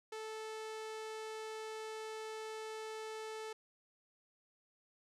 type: tone with low-pass filter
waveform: sawtooth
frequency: 437.8 Hz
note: A4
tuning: 9 cents flat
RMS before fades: -45 dBFS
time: 0.12-3.53 s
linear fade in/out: 5 ms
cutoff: 8500 Hz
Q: 0.77
effects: none